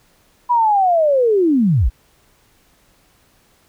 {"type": "linear sweep", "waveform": "sine", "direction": "down", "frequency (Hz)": [987.8, 36.71], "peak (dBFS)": -11, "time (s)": [0.49, 1.9], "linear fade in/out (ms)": 20, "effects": ["pink hiss -56 dBFS RMS until 3.68 s"]}